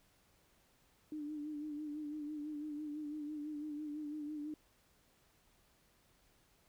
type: tone with vibrato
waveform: sine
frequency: 299.6 Hz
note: D4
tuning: 35 cents sharp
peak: -40 dBFS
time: 1.12-4.54 s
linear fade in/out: 2 ms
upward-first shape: sine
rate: 6 Hz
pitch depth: 46 cents each way
effects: pink hiss -71 dBFS RMS until 6.68 s